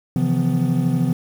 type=tone cluster; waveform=triangle; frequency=132.9 / 161.2 / 173.9 / 250.5 Hz; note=C3 / E3 / F3 / B3; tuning=+27 / -38 / -7 / +25 cents; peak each=-20 dBFS; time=0.16-1.13 s; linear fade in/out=2 ms; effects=7-bit